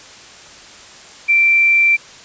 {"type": "tone", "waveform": "sine", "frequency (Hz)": 2349, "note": "D7", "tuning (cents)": 0, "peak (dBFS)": -9, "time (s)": [1.28, 1.97], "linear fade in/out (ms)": 20, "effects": ["white hiss -39 dBFS RMS until 2.24 s", "resampled to 16000 Hz"]}